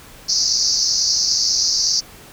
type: band-pass noise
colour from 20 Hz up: pink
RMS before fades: -18 dBFS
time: 0.28-2.01 s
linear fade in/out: 20 ms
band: 4500 to 6200 Hz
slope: 96 dB/octave
effects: pink hiss -42 dBFS RMS until 2.32 s